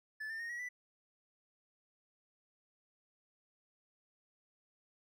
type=tone with pitch steps; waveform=triangle; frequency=1739 / 1796.2 / 1855.2 / 1916.2 / 1979.2 Hz; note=A6 / A6 / A#6 / A#6 / B6; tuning=-21 / +35 / -9 / +47 / +3 cents; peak=-38 dBFS; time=0.2-0.69 s; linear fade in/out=10 ms; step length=98 ms; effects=none